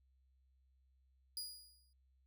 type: tone with exponential decay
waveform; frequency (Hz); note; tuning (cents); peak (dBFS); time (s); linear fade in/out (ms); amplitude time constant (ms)
sawtooth; 4893; D#8; -30; -37; 1.37-1.93; 1; 120
effects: added 65 Hz sine -70 dBFS peak until 2.26 s